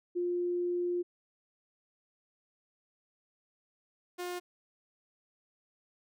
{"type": "tone pair in turn", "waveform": ["sine", "sawtooth"], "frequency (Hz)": [352.6, 356.3], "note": ["F4", "F4"], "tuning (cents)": [17, 35], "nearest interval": "unison", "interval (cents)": 18, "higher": "second", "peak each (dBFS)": [-29, -32], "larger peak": "first", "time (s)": [[0.15, 1.03], [4.18, 4.4]], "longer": "first", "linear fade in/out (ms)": 20, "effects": []}